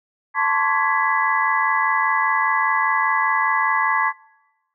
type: tone cluster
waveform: sine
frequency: 884 / 1053 / 1138 / 1667 / 1987 Hz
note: A5 / C6 / C#6 / G#6 / B6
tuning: +8 / +11 / +45 / +6 / +10 cents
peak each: -23 dBFS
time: 0.34-4.13 s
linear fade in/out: 50 ms
effects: noise-tail reverb RT60 1.0 s tail -23 dB re dry